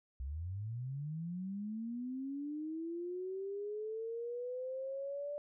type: linear sweep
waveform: sine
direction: up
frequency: 61.74 to 587.3 Hz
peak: -38 dBFS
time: 0.2-5.38 s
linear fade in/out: 0 ms
effects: none